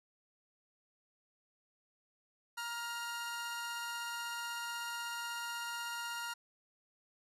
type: tone pair together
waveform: sawtooth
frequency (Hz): 942 / 1404.9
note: A#5 / F6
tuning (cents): +18 / +10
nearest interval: perfect fifth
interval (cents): 692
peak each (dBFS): -39 / -37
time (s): 2.57-6.34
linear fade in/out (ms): 10
effects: resampled to 32000 Hz